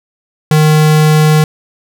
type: tone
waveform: square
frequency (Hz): 154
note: D#3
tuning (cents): -17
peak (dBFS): -6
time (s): 0.51-1.44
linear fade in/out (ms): 2
effects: none